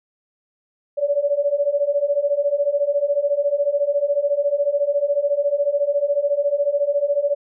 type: beating tone pair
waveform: sine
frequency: 564 / 578 Hz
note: C#5 / D5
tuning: +30 / -28 cents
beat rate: 14 Hz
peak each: -21 / -19 dBFS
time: 0.97-7.35 s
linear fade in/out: 20 ms
effects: none